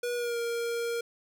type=tone with pitch glide; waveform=square; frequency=483.8 to 468.4 Hz; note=B4 to A#4; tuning=-36 to +8 cents; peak=-30 dBFS; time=0.03-1.01 s; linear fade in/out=5 ms; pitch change=-56 cents; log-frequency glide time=0.15-0.38 s; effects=none